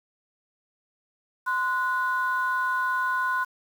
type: tone pair together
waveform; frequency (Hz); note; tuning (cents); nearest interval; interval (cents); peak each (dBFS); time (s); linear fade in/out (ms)
sine; 1032 / 1469.2; C6 / F#6; -24 / -13; tritone; 611; -25; 1.46-3.45; 20
effects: tanh soft clip ceiling -16 dBFS + 8-bit